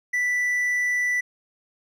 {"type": "tone", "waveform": "triangle", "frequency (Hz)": 1974, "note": "B6", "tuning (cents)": -1, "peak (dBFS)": -19, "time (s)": [0.13, 1.21], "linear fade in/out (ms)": 10, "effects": []}